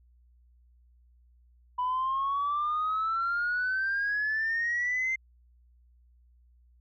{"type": "exponential sweep", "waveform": "sine", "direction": "up", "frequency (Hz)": [987.8, 2095], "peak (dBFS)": -25, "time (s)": [1.78, 5.16], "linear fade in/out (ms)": 10, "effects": ["tanh soft clip ceiling -23 dBFS", "added 60 Hz sine -58 dBFS peak until 6.8 s"]}